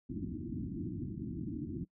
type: low-pass noise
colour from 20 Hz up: white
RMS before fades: -39 dBFS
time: 0.09-1.85 s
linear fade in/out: 10 ms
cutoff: 340 Hz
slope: 96 dB/octave
effects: noise-tail reverb RT60 0.1 s tail -24 dB re dry + high-pass 60 Hz 12 dB/octave